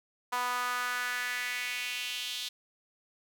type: tone with high-pass filter sweep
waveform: sawtooth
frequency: 246.9 Hz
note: B3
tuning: in tune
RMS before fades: -34 dBFS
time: 0.32-2.49 s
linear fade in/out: 10 ms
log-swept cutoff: 990 to 3600 Hz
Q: 3.2
effects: none